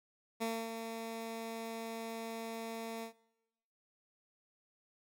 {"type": "tone with ADSR envelope", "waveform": "15% pulse", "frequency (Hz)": 226.7, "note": "A#3", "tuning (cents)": -48, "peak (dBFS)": -27, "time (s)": [0.4, 3.13], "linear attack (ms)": 22, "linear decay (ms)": 260, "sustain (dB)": -7, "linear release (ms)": 100, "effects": ["noise-tail reverb RT60 1.0 s tail -22 dB re dry"]}